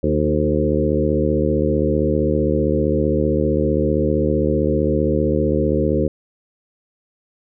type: harmonic tone with a mistuned harmonic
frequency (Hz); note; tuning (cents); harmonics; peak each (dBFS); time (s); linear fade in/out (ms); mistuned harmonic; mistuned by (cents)
75.4; D2; +46; 1 / 2 / 3 / 4 / 5 / 6 / 7; -23 / -23 / -23 / -23 / -23 / -23 / -23; 0.03-6.08; 5; 4; +32
effects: none